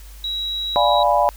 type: tone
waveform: sine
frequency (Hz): 3871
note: B7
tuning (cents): -35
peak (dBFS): -22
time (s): 0.24-1.03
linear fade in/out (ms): 2
type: chord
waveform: sine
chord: D diminished seventh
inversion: none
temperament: equal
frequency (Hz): 587.3 / 698.5 / 830.6 / 987.8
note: D5 / F5 / Ab5 / Cb6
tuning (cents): 0 / 0 / 0 / 0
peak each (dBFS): -19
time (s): 0.76-1.29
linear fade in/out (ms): 0
effects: added 50 Hz sine -37 dBFS peak until 1.36 s + white hiss -47 dBFS RMS until 1.36 s